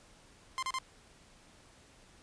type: tone bursts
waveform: sawtooth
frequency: 1046.5 Hz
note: C6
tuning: in tune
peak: -29 dBFS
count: 3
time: 0.58-0.786 s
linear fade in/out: 0 ms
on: 46 ms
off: 34 ms
effects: pink hiss -60 dBFS RMS until 2.22 s + resampled to 22050 Hz